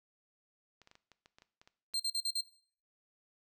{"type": "clicks", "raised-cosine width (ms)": 0.2, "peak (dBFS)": -40, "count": 11, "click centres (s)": [0.817, 0.874, 0.914, 0.954, 1.117, 1.259, 1.385, 1.421, 1.615, 1.675, 1.937]}
{"type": "tone bursts", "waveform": "35% pulse", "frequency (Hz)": 4172, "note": "C8", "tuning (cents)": -6, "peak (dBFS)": -30, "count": 5, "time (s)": [1.94, 2.41], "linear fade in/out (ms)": 5, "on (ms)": 58, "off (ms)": 45}
{"effects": ["noise-tail reverb RT60 0.5 s tail -17 dB re dry"]}